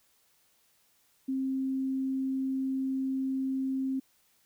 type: tone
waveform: sine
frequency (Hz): 265.4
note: C4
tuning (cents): +25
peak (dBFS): -28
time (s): 1.28-4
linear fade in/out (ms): 10
effects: white hiss -68 dBFS RMS until 4.45 s